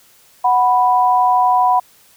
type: tone pair together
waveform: sine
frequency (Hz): 740 / 987.8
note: F#5 / B5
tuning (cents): 0 / 0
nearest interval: perfect fourth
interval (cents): 500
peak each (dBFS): -13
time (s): 0.44-1.8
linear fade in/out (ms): 10
effects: white hiss -50 dBFS RMS until 2.16 s